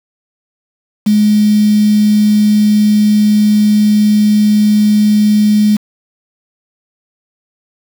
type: tone with quantisation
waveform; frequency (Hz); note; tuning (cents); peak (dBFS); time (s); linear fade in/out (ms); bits
sine; 210.4; G#3; +23; -6; 1.06-5.77; 10; 4
effects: none